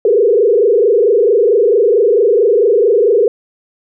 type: tone with frequency modulation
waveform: sine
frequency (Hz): 439.9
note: A4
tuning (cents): 0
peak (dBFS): -7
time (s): 0.05-3.28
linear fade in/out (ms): 2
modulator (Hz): 24.5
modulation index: 2.1
effects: none